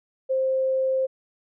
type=tone; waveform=sine; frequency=526 Hz; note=C5; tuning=9 cents sharp; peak=-20 dBFS; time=0.29-1.07 s; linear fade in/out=20 ms; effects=none